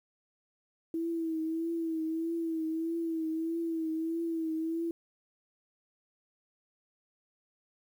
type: tone with vibrato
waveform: sine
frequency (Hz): 326.3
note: E4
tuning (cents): -18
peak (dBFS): -30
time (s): 0.94-4.91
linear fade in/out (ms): 2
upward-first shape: triangle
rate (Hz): 1.6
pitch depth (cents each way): 51
effects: 10-bit